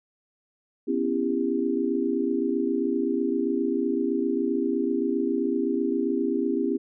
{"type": "chord", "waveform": "sine", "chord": "C# half-diminished seventh", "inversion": "third", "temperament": "just", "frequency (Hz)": [249.5, 277.2, 332.6, 399.1], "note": ["B3", "C#4", "E4", "G4"], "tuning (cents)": [18, 0, 16, 31], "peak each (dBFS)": -28, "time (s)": [0.87, 6.78], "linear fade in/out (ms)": 20, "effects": []}